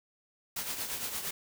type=noise with tremolo; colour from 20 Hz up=white; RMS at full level=-34 dBFS; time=0.56-1.31 s; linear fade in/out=5 ms; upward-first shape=triangle; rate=8.7 Hz; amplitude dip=60%; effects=none